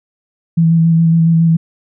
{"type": "tone with vibrato", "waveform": "sine", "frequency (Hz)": 164.81, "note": "E3", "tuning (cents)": 0, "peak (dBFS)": -7, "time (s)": [0.57, 1.57], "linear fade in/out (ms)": 10, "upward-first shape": "square", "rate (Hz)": 7.2, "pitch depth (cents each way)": 15, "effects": []}